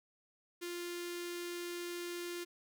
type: tone with notch filter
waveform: sawtooth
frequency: 349.2 Hz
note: F4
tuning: in tune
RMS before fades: -42 dBFS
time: 0.61-2.45 s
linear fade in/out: 20 ms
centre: 750 Hz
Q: 0.51
effects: none